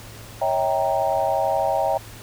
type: chord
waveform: sine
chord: C# diminished seventh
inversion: none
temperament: equal with one note detuned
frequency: 554.4 / 646.1 / 784 / 932.3 Hz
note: C#5 / E5 / G5 / Bb5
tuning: 0 / -35 / 0 / 0 cents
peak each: -25 / -23 / -23 / -27 dBFS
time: 0.41-1.98 s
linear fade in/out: 10 ms
effects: added 109 Hz sine -42 dBFS peak until 2.22 s + pink hiss -42 dBFS RMS until 2.22 s